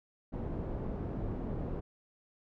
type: low-pass noise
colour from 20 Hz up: pink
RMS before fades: -37 dBFS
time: 0.32-1.81 s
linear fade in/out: 20 ms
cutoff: 520 Hz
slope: 12 dB/octave
effects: none